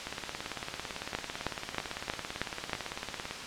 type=two click trains; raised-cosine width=0.3 ms; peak=-13 / -19 dBFS; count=6 / 59; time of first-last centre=1.15-2.732 / 0.07-3.31 s; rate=3.16 / 17.9 Hz; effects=white hiss -39 dBFS RMS until 3.46 s + low-pass 5000 Hz 12 dB/octave